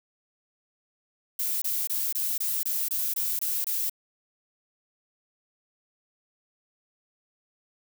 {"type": "noise bursts", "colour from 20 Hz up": "violet", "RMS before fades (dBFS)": -28, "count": 10, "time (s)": [1.39, 3.897], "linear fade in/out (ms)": 5, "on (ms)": 230, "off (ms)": 23, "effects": []}